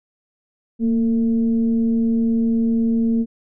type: tone with frequency modulation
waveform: sine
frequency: 230 Hz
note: A#3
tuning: 23 cents flat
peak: -15 dBFS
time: 0.79-3.26 s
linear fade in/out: 50 ms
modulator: 218 Hz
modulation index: 0.36
effects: none